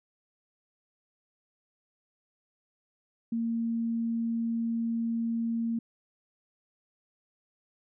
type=tone; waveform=sine; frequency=230 Hz; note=A#3; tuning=23 cents flat; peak=-27 dBFS; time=3.32-5.79 s; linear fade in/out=5 ms; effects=none